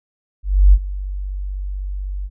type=tone with ADSR envelope; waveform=sine; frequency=48 Hz; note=G1; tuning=36 cents flat; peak=-4 dBFS; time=0.43-2.3 s; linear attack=300 ms; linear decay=51 ms; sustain=-18 dB; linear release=49 ms; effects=none